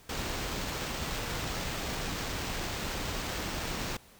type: noise with sample-and-hold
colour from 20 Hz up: pink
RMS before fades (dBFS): -35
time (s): 0.09-3.97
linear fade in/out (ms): 5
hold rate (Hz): 11025
effects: pink hiss -57 dBFS RMS until 4.19 s